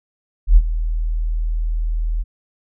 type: tone with ADSR envelope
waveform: sine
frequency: 40.07 Hz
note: E1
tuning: 48 cents flat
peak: -3 dBFS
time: 0.47-2.24 s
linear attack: 93 ms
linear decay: 48 ms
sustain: -14 dB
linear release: 29 ms
effects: none